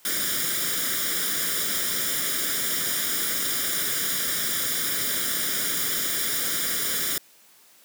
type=noise with comb filter; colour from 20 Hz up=white; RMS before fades=-26 dBFS; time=0.05-7.18 s; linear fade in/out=2 ms; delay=0.57 ms; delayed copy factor=+0.8; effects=white hiss -55 dBFS RMS until 7.84 s + high-pass 150 Hz 12 dB/octave